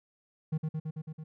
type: tone with echo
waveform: triangle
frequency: 156.5 Hz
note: D#3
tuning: 10 cents sharp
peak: -25 dBFS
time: 0.52-0.58 s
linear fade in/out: 10 ms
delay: 110 ms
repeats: 6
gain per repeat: -2 dB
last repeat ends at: 1.24 s
effects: none